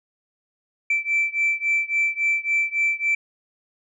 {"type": "beating tone pair", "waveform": "sine", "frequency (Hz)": [2330, 2333.6], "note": ["D7", "D7"], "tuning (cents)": [-14, -12], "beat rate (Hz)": 3.6, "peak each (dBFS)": [-21, -22], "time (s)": [0.9, 3.15], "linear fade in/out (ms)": 5, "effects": ["tanh soft clip ceiling -14 dBFS"]}